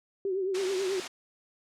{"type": "tone with vibrato", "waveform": "sine", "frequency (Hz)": 381.1, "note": "G4", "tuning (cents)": -49, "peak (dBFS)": -27, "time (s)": [0.25, 1], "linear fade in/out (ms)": 2, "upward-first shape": "triangle", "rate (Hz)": 9.2, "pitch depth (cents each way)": 91}
{"type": "band-pass noise", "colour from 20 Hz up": "white", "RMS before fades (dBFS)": -40, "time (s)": [0.54, 1.08], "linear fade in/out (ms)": 10, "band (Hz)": [220, 5700], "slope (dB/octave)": 12}
{"effects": ["low-pass 10000 Hz 12 dB/octave"]}